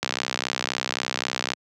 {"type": "click train", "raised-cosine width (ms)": 0.2, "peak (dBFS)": -6, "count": 97, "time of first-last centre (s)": [0.03, 1.535], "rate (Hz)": 63.8, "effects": ["high-pass 150 Hz 12 dB/octave"]}